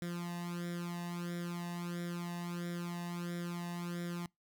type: tone with flanger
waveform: sawtooth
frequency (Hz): 173.6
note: F3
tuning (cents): -10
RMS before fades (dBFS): -40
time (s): 0.02-4.26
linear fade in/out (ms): 0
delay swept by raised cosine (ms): 0.55 to 1.1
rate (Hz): 1.5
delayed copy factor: +0.85
effects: noise-tail reverb RT60 0.2 s tail -26 dB re dry